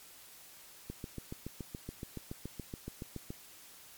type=click train; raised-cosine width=3 ms; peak=-27 dBFS; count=18; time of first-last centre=0.9-3.305 s; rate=7.07 Hz; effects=white hiss -55 dBFS RMS until 3.97 s + MP3 96 kbps